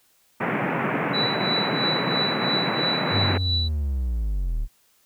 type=band-pass noise; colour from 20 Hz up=pink; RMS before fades=-25 dBFS; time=0.4-3.38 s; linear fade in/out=10 ms; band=130 to 2400 Hz; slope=48 dB/octave
type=tone with tremolo; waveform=sine; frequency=3950 Hz; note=B7; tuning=in tune; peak=-21 dBFS; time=1.13-3.69 s; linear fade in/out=20 ms; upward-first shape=triangle; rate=3 Hz; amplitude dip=80%
type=linear sweep; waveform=triangle; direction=down; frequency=103.83 to 34.64 Hz; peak=-20 dBFS; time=3.1-4.68 s; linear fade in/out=50 ms
effects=white hiss -62 dBFS RMS until 5.05 s